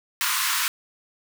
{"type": "high-pass noise", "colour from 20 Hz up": "pink", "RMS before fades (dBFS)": -24, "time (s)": [0.21, 0.68], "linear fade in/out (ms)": 0, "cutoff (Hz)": 970, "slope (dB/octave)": 96, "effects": []}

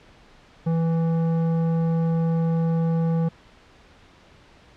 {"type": "tone with tanh clipping", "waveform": "sine", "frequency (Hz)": 164.81, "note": "E3", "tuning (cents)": 0, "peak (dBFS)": -21, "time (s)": [0.66, 3.29], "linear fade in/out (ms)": 10, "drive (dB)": 12, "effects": ["pink hiss -52 dBFS RMS until 4.76 s", "low-pass 4000 Hz 12 dB/octave"]}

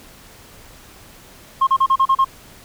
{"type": "tone bursts", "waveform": "sine", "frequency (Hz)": 1070, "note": "C6", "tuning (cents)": 38, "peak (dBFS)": -9, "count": 7, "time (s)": [1.61, 2.247], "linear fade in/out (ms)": 10, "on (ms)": 61, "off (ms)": 35, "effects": ["tanh soft clip ceiling -9 dBFS", "pink hiss -44 dBFS RMS until 2.64 s"]}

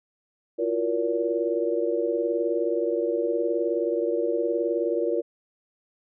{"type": "tone cluster", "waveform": "sine", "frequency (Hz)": [339.8, 358.9, 473.2, 572], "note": ["F4", "F4", "A#4", "D5"], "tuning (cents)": [-47, 47, 26, -46], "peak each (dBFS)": [-28, -30, -26, -29], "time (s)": [0.58, 5.22], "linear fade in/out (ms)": 20, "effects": []}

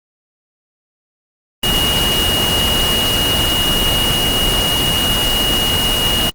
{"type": "tone in noise", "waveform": "sine", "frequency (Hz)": 2876, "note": "F#7", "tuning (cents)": -50, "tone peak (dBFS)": -15, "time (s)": [1.63, 6.3], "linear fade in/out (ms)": 5, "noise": "pink", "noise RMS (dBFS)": -17, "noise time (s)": [1.63, 6.3], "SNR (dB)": -1, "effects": ["Opus 24 kbps"]}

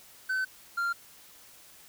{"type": "tone pair in turn", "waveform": "triangle", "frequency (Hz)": [1524, 1389.1], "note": ["G6", "F6"], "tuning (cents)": [-49, -10], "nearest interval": "major second", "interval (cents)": 161, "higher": "first", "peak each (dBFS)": -25, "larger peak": "neither", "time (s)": [[0.29, 0.45], [0.77, 0.93]], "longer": "neither", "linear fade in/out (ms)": 10, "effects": ["white hiss -54 dBFS RMS until 1.88 s"]}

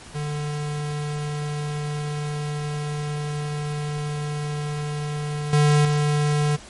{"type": "tone with level steps", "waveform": "square", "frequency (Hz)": 148.1, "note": "D3", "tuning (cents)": 15, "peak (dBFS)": [-26, -15, -19], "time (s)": [0.14, 6.57], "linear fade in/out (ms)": 20, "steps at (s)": [5.53, 5.85], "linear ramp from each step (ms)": 2, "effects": ["pink hiss -43 dBFS RMS until 6.69 s", "MP3 48 kbps"]}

